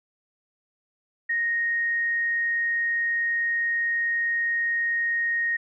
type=tone; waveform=sine; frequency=1864.7 Hz; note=A#6; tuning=in tune; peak=-22 dBFS; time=1.29-5.57 s; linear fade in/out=10 ms; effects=none